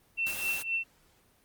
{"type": "tone with tremolo", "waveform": "sine", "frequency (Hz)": 2695, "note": "E7", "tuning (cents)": 38, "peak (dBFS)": -26, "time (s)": [0.17, 0.84], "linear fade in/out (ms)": 20, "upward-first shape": "triangle", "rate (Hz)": 3.9, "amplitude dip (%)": 90}
{"type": "noise", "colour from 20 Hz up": "white", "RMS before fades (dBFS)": -37, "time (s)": [0.26, 0.63], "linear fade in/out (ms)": 10}
{"effects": ["pink hiss -65 dBFS RMS until 1.44 s", "Opus 32 kbps"]}